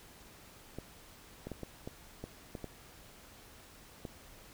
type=clicks; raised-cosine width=2 ms; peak=-27 dBFS; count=9; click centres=0.786 / 1.47 / 1.517 / 1.633 / 1.875 / 2.24 / 2.552 / 2.643 / 4.052 s; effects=pink hiss -56 dBFS RMS until 4.53 s